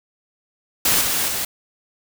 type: noise with level steps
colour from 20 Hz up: white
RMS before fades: -17 / -21 / -24 dBFS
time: 0.85-1.45 s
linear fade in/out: 5 ms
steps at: 1.01 / 1.28 s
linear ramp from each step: 2 ms
effects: none